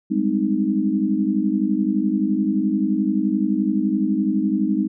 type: chord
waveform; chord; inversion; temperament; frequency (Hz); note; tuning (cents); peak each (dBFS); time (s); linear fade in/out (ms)
sine; Ab major seventh; third; equal with one note detuned; 196 / 207.7 / 259.1 / 311.1; G3 / Ab3 / C4 / Eb4; 0 / 0 / -17 / 0; -24 / -22 / -24 / -22; 0.1-4.88; 20
effects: none